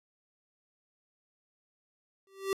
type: tone with exponential growth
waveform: square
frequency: 388.9 Hz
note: G4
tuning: 14 cents flat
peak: -26 dBFS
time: 2.27-2.53 s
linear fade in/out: 1 ms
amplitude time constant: 55 ms
effects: resampled to 32000 Hz